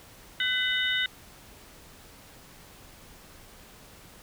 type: tone cluster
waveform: sine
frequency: 1509 / 2009 / 2985 / 3683 Hz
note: F#6 / B6 / F#7 / A#7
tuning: +34 / +29 / +15 / -22 cents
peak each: -30 dBFS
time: 0.4-1.06 s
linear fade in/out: 2 ms
effects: pink hiss -51 dBFS RMS until 4.22 s